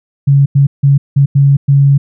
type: tone bursts at uneven times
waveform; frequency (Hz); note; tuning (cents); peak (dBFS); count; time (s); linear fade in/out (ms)
sine; 139.6; C#3; +13; -4; 6; 0.27-0.46 / 0.55-0.67 / 0.83-0.98 / 1.16-1.26 / 1.35-1.57 / 1.68-1.98; 10
effects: none